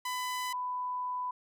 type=tone pair in turn; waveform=sawtooth / sine; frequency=1001 / 996.8 Hz; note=B5 / B5; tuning=+23 / +16 cents; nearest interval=unison; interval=7 cents; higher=first; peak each=-29 / -32 dBFS; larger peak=first; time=0.05-0.53 / 0.53-1.31 s; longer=second; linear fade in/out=5 ms; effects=none